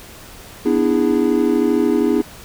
triangle chord, E dominant seventh, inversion second, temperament just, 247.2 / 296.7 / 329.6 / 412 Hz, B3 / D4 / E4 / G#4, +2 / +18 / 0 / -14 cents, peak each -17 dBFS, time 0.65-2.22 s, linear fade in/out 10 ms, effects pink hiss -39 dBFS RMS until 2.44 s

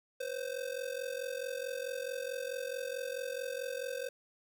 square ring-modulated tone, 517 Hz, C5, 21 cents flat, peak -34 dBFS, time 0.2-4.09 s, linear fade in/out 5 ms, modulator 22.3 Hz, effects 10-bit

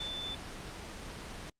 sine tone in noise, 3520 Hz, A7, in tune, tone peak -37 dBFS, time 0-0.35 s, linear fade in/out 5 ms, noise pink, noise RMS -43 dBFS, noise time 0-1.5 s, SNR +3 dB, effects low-pass 7000 Hz 12 dB/octave + Opus 48 kbps

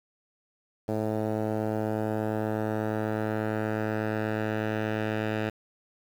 10% pulse tone with low-pass filter sweep, 108.3 Hz, A2, 27 cents flat, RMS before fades -29 dBFS, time 0.88-5.5 s, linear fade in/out 10 ms, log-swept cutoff 720 to 2500 Hz, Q 1.2, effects 8-bit

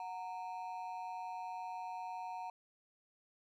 triangle ring-modulated tone, 830.6 Hz, G#5, in tune, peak -36 dBFS, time 0-2.5 s, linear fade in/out 2 ms, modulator 94.9 Hz, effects none

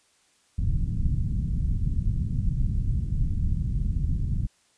pink low-pass noise, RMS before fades -25 dBFS, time 0.58-4.47 s, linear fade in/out 10 ms, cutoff 170 Hz, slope 24 dB/octave, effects white hiss -64 dBFS RMS until 4.77 s + resampled to 22050 Hz

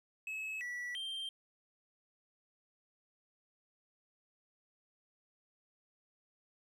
triangle tone with pitch steps, 2581 / 1950 / 3159 Hz, E7 / B6 / G7, -37 / -23 / +13 cents, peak -37 dBFS, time 0.27-1.29 s, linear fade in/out 2 ms, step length 340 ms, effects none

